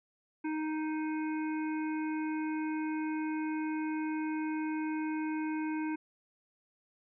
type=harmonic tone; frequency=311.1 Hz; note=D#4; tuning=in tune; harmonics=1 / 3 / 5 / 7 / 8; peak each=-32 / -42 / -46 / -49 / -50 dBFS; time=0.44-5.96 s; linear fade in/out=10 ms; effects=none